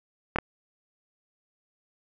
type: clicks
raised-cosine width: 0.5 ms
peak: -10 dBFS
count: 2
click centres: 0.36 / 0.386 s
effects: none